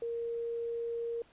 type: tone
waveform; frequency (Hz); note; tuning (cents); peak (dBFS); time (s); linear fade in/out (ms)
sine; 466.2; A#4; 0; -33; 0.02-1.22; 2
effects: pink hiss -63 dBFS RMS until 1.32 s + resampled to 8000 Hz